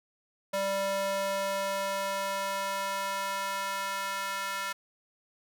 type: tone with high-pass filter sweep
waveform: square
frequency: 196 Hz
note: G3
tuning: in tune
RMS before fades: -32 dBFS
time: 0.53-4.73 s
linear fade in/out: 10 ms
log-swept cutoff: 540 to 1300 Hz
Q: 1.7
effects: none